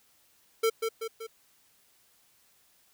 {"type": "tone with echo", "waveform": "square", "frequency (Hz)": 448.6, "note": "A4", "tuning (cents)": 34, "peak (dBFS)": -23, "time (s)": [0.63, 0.7], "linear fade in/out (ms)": 10, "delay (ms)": 190, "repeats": 3, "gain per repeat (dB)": -5, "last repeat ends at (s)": 1.27, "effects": ["white hiss -65 dBFS RMS until 2.93 s"]}